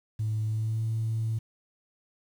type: tone with pitch glide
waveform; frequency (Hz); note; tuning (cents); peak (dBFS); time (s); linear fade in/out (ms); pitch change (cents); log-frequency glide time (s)
sine; 108.6 to 111.85; A2 to A2; -22 to +29; -25; 0.19-1.39; 10; +51; 0.46-0.83
effects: tanh soft clip ceiling -22 dBFS + 9-bit